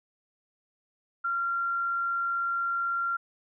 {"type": "tone", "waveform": "sine", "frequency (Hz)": 1379, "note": "F6", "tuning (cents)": -22, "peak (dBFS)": -26, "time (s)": [1.24, 3.17], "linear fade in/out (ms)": 10, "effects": []}